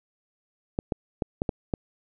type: clicks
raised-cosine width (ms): 2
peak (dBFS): -12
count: 6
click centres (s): 0.789 / 0.922 / 1.222 / 1.419 / 1.492 / 1.738
effects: none